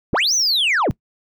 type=linear two-way sweep; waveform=sine; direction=up then down; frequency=50 to 6272 to 50 Hz; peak=-12 dBFS; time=0.13-0.91 s; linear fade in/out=0 ms; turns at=0.34 s; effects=noise-tail reverb RT60 0.1 s tail -23 dB re dry + tanh soft clip ceiling -14 dBFS